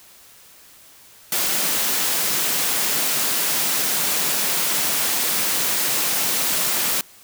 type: high-pass noise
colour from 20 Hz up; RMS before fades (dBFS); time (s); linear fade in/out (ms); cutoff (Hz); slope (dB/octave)
white; -21; 1.32-7.01; 2; 130; 48
effects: white hiss -48 dBFS RMS until 7.23 s